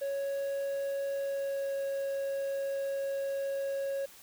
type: tone with pitch glide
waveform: triangle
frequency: 554.4 to 550.3 Hz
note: C#5 to C#5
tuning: 0 to -13 cents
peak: -29 dBFS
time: 0.01-4.06 s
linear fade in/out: 10 ms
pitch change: -13 cents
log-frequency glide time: 1.17-1.81 s
effects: white hiss -54 dBFS RMS until 4.22 s